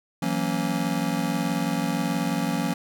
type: chord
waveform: square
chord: F# dominant seventh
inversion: third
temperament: just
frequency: 166.5 / 185 / 231.2 / 277.5 Hz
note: E3 / F#3 / A#3 / C#4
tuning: +18 / 0 / -14 / +2 cents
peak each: -30 dBFS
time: 0.22-2.74 s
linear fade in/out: 5 ms
effects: none